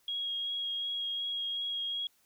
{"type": "tone with vibrato", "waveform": "sine", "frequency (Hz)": 3289, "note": "G#7", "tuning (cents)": -18, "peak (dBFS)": -32, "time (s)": [0.08, 2.07], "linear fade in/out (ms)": 2, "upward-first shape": "sine", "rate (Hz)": 2.7, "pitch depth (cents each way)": 12, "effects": ["white hiss -69 dBFS RMS until 2.25 s"]}